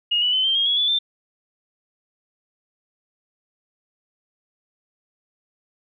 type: tone with pitch steps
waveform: sine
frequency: 2865 / 2956 / 3049 / 3146 / 3246 / 3349 / 3455 / 3564 Hz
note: F7 / F#7 / G7 / G7 / G#7 / G#7 / A7 / A7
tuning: +44 / -2 / -49 / +6 / -40 / +14 / -32 / +22 cents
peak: -17 dBFS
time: 0.11-0.99 s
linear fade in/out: 10 ms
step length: 110 ms
effects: none